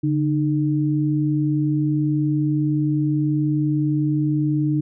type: tone pair together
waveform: sine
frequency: 144.26 / 305.1 Hz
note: D3 / D#4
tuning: -31 / -34 cents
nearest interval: octave + minor second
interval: 1297 cents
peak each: -20 dBFS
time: 0.03-4.81 s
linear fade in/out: 10 ms
effects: none